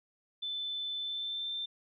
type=tone with pitch glide; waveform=sine; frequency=3520 to 3569 Hz; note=A7 to A7; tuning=0 to +24 cents; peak=-34 dBFS; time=0.42-1.66 s; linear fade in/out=10 ms; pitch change=+24 cents; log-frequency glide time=0.99-1.54 s; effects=none